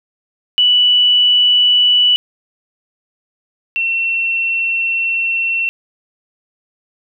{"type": "tone pair in turn", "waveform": "sine", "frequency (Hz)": [2960, 2709], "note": ["F#7", "E7"], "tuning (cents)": [0, 47], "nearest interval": "major second", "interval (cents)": 153, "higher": "first", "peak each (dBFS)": [-8, -14], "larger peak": "first", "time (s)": [[0.58, 2.16], [3.76, 5.69]], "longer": "second", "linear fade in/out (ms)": 0, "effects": []}